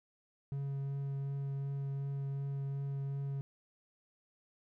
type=tone with vibrato; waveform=triangle; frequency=138.59 Hz; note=C#3; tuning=in tune; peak=-33 dBFS; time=0.52-3.41 s; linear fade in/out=0 ms; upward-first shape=triangle; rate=2.7 Hz; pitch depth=11 cents each way; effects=none